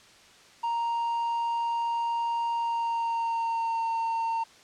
triangle tone with pitch glide, 932.3 to 912.1 Hz, A#5 to A#5, 0 to -38 cents, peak -24 dBFS, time 0.63-4.44 s, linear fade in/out 10 ms, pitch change -38 cents, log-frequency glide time 2.54-3.85 s, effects white hiss -54 dBFS RMS until 4.63 s + low-pass 6000 Hz 12 dB/octave

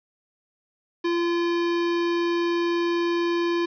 square tone, 343 Hz, F4, 31 cents flat, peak -22 dBFS, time 1.04-3.66 s, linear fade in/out 10 ms, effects resampled to 11025 Hz + 8-bit

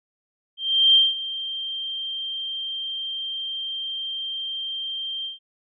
sine tone with ADSR envelope, 3163 Hz, G7, 15 cents sharp, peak -11 dBFS, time 0.57-5.39 s, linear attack 380 ms, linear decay 190 ms, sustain -16 dB, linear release 140 ms, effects none

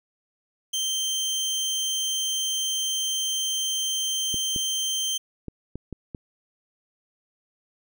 25% pulse tone, 3136 Hz, G7, in tune, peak -21 dBFS, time 0.73-5.18 s, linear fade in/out 10 ms
clicks, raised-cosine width 3 ms, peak -21 dBFS, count 6, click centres 4.343 / 4.562 / 5.483 / 5.756 / 5.927 / 6.148 s
effects none

